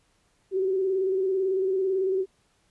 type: tone with vibrato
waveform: sine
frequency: 380.4 Hz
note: F#4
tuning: 48 cents sharp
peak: -22 dBFS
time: 0.51-2.26 s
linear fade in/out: 50 ms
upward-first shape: square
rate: 18 Hz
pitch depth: 36 cents each way
effects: pink hiss -67 dBFS RMS until 2.7 s + resampled to 24000 Hz